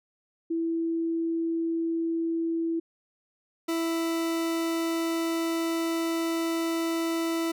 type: tone pair in turn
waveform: sine / 40% pulse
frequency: 330.5 / 330.5 Hz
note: E4 / E4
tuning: +5 / +5 cents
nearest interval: unison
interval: 0 cents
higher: neither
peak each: -25 dBFS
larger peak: neither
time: 0.5-2.8 / 3.68-7.52 s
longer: second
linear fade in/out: 10 ms
effects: none